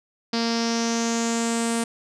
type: tone with low-pass filter sweep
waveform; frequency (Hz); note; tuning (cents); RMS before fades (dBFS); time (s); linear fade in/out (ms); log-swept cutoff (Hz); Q
sawtooth; 231.1; A#3; -15; -24; 0.33-1.84; 5; 4800 to 8900; 5.3
effects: none